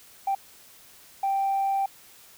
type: tone bursts at uneven times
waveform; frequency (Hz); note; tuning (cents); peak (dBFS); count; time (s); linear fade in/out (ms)
sine; 784; G5; 0; -21; 2; 0.27-0.35 / 1.23-1.86; 5
effects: tanh soft clip ceiling -19 dBFS + white hiss -52 dBFS RMS until 2.37 s